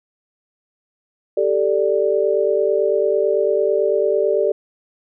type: chord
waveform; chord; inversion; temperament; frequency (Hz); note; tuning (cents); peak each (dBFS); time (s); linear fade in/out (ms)
sine; G suspended second; none; just; 392 / 441 / 588; G4 / A4 / D5; 0 / +4 / +2; -19; 1.37-4.52; 5
effects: none